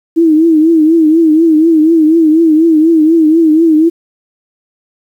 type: tone with vibrato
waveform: sine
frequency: 320 Hz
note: D#4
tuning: 49 cents sharp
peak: -4 dBFS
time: 0.16-3.9 s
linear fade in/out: 20 ms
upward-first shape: triangle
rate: 4.1 Hz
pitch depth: 100 cents each way
effects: 7-bit